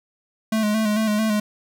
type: tone with vibrato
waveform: square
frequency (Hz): 214.9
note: A3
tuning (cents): -41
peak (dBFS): -19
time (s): 0.52-1.4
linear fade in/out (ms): 5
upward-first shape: square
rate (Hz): 4.5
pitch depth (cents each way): 39
effects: none